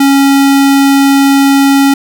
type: tone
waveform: square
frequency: 276.2 Hz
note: C#4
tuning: 6 cents flat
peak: -5 dBFS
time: 0-1.94 s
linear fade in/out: 5 ms
effects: none